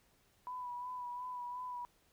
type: tone with vibrato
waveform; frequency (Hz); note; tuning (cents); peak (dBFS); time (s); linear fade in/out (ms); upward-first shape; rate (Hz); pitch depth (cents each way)
sine; 987.8; B5; 0; -40; 0.47-1.85; 0; sine; 2.8; 29
effects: pink hiss -71 dBFS RMS until 2.12 s